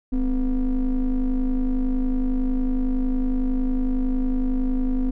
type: ring-modulated tone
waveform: triangle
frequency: 116.54 Hz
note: A#2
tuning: in tune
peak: -14 dBFS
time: 0.12-5.11 s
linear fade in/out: 10 ms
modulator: 142 Hz
effects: none